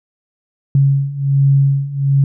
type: beating tone pair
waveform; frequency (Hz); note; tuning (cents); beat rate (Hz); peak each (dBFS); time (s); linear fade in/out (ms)
sine; 137.6 / 138.9; C#3 / C#3; -12 / +4; 1.3; -15 / -12; 0.75-2.24; 2
effects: none